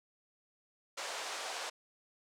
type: band-pass noise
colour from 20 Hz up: pink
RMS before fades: -41 dBFS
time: 0.97-1.7 s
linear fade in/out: 10 ms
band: 510 to 8200 Hz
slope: 24 dB/octave
effects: none